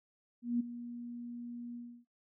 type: tone with ADSR envelope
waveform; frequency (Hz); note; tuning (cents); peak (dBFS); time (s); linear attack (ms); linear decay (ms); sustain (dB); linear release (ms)
sine; 239.2; A#3; +45; -27; 0.42-2.05; 180; 12; -14; 300
effects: noise-tail reverb RT60 0.2 s tail -21 dB re dry